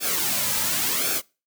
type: noise with flanger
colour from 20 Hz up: white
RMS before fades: -24 dBFS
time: 0-1.22 s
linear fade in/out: 50 ms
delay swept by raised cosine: 1 to 2.8 ms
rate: 0.91 Hz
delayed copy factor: -0.7
effects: noise-tail reverb RT60 0.3 s tail -24 dB re dry